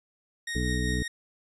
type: tone with tremolo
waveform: sawtooth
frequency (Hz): 1864.7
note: A#6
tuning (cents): 0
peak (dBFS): -27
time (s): 0.47-1.08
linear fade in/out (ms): 5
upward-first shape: triangle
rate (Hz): 5.2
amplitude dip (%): 40
type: harmonic tone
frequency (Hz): 61.74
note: B1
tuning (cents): 0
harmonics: 1 / 2 / 3 / 4 / 5 / 7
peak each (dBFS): -29 / -32 / -34 / -35 / -36 / -37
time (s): 0.55-1.03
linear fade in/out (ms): 5
effects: resampled to 24000 Hz